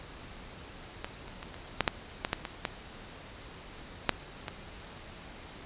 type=clicks; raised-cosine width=0.3 ms; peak=-18 / -29 / -25 / -27 / -8 / -7 / -12 / -11 / -19 / -13 / -6 / -19 dBFS; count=12; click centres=1.045 / 1.281 / 1.429 / 1.543 / 1.807 / 1.878 / 2.249 / 2.331 / 2.452 / 2.652 / 4.093 / 4.482 s; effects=pink hiss -47 dBFS RMS until 5.65 s + resampled to 8000 Hz